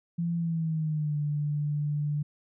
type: tone with pitch glide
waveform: sine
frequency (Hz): 169.6 to 147.65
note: E3 to D3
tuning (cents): +50 to +10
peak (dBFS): -26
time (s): 0.18-2.23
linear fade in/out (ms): 10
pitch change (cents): -240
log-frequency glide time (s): 0.36-1.17
effects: none

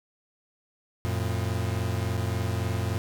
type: tone pair together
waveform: 40% pulse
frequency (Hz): 89.98 / 113.5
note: F#2 / A#2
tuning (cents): -48 / -46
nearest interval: major third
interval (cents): 402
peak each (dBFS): -28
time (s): 1.05-2.98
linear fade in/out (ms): 0
effects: none

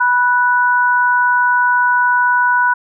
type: tone pair together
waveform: sine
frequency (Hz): 981.9 / 1481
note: B5 / F#6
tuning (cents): -10 / +1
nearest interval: perfect fifth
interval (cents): 711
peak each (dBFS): -13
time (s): 0-2.74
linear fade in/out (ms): 10
effects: none

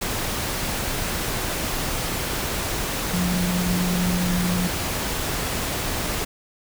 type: tone in noise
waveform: sine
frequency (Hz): 178.7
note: F3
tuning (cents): +40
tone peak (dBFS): -21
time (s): 3.13-4.68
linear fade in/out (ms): 10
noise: pink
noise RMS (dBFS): -26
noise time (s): 0.01-6.25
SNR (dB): +2
effects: none

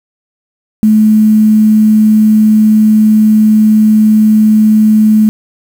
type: tone with quantisation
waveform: sine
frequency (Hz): 215.5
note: A3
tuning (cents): -36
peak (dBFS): -3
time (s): 0.83-5.29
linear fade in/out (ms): 0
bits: 5
effects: none

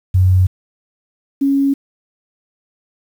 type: tone pair in turn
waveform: sine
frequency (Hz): 92.5 / 276.5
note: F#2 / C#4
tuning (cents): 0 / -4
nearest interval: octave + perfect fifth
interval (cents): 1896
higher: second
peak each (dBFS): -8 / -11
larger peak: first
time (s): 0.14-0.47 / 1.41-1.74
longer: neither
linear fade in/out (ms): 10
effects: 7-bit

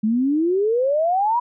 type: exponential sweep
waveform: sine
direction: up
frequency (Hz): 209 to 987.8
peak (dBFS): -16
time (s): 0.03-1.4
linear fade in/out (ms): 10
effects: none

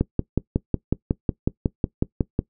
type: click train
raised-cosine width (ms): 3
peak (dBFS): -6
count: 14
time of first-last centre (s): 0.01-2.391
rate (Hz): 5.46
effects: noise-tail reverb RT60 0.1 s tail -20 dB re dry

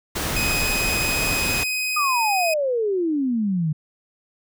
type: noise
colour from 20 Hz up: pink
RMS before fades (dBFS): -25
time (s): 0.15-1.64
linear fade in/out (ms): 10
type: tone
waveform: sawtooth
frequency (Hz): 2510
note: D#7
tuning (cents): +15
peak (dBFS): -19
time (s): 0.36-2.54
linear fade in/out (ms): 5
type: exponential sweep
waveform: sine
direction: down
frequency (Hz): 1242 to 148.2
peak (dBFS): -19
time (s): 1.96-3.73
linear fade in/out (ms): 10
effects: none

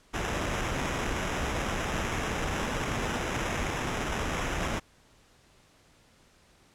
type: noise with sample-and-hold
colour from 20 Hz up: pink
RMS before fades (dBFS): -31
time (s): 0.13-4.8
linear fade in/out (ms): 20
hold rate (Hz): 4410
effects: pink hiss -61 dBFS RMS until 6.74 s + low-pass 9000 Hz 12 dB/octave

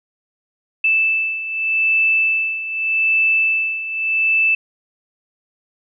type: beating tone pair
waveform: sine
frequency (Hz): 2637 / 2637.83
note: E7 / E7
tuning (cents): 0 / +1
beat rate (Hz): 0.83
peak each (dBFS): -21 / -16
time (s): 0.84-4.55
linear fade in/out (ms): 5
effects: none

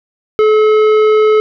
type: tone with tanh clipping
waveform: sine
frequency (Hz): 430.2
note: A4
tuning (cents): -39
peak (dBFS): -8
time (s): 0.39-1.4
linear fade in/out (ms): 0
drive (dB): 12
effects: none

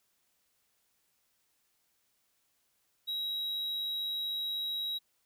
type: tone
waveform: triangle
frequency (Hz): 3849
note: B7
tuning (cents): -45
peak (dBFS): -31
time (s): 3.07-4.99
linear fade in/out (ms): 20
effects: white hiss -75 dBFS RMS until 5.25 s

